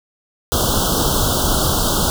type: band-stop noise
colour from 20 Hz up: pink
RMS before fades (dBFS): -17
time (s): 0.52-2.1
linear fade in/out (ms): 0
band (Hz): 1500 to 3000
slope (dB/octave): 96
effects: none